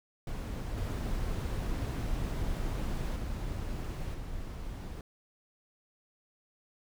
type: noise with level steps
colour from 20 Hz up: brown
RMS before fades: -36 / -33 / -36 / -40 dBFS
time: 0.27-5.01 s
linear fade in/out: 2 ms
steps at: 0.77 / 3.16 / 4.14 s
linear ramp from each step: 5 ms
effects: none